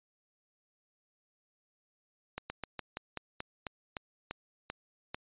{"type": "slowing click train", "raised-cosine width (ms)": 0.3, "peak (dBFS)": -21, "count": 12, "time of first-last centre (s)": [2.38, 5.145], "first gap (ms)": 120, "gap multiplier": 1.14, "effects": ["resampled to 8000 Hz"]}